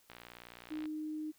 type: click train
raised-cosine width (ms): 0.3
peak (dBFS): -33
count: 46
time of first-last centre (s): 0.1-0.856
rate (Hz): 59.5
type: tone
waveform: sine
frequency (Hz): 308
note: D#4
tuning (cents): -17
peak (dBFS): -37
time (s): 0.7-1.32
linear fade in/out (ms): 20
effects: white hiss -68 dBFS RMS until 1.38 s